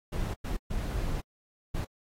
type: noise bursts at uneven times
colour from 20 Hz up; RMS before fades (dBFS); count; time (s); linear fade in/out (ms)
brown; -31; 4; 0.12-0.34 / 0.44-0.57 / 0.7-1.21 / 1.74-1.85; 10
effects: AAC 48 kbps